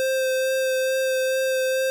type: tone with vibrato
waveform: square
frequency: 523.3 Hz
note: C5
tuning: in tune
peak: -21 dBFS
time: 0-1.9 s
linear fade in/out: 0 ms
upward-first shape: sine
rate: 2.3 Hz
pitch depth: 12 cents each way
effects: none